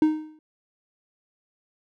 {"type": "tone with exponential decay", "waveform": "triangle", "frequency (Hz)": 309.9, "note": "D#4", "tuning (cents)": -7, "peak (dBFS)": -11, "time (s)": [0.02, 0.39], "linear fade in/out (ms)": 2, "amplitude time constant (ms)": 79, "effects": []}